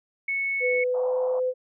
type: tone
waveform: sine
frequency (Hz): 2207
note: C#7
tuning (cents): -8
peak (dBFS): -24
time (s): 0.28-0.84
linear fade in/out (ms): 5
type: tone with pitch glide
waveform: sine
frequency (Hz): 497.9 to 508.1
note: B4 to B4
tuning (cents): +14 to +49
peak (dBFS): -22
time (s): 0.6-1.54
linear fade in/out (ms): 50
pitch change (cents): +35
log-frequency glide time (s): 0.82-1.2
type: band-pass noise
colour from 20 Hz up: white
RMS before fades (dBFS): -38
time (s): 0.94-1.4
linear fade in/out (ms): 5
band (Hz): 510 to 1000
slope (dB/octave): 48
effects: none